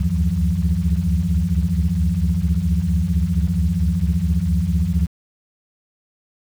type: tone cluster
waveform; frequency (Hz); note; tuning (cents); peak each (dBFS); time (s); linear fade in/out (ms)
sine; 71.1 / 75.5 / 89.4 / 165.5 / 180.6; C#2 / D2 / F2 / E3 / F#3; +45 / +48 / +41 / +7 / -42; -22; 0-5.07; 10
effects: tanh soft clip ceiling -6 dBFS + 7-bit